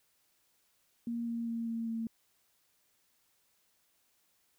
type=tone with pitch steps; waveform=sine; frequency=234.4 / 232.5 / 230.6 / 228.8 / 226.9 Hz; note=A#3 / A#3 / A#3 / A#3 / A#3; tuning=+10 / -4 / -19 / -32 / -47 cents; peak=-33 dBFS; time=1.07-2.07 s; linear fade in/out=2 ms; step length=200 ms; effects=white hiss -73 dBFS RMS until 4.58 s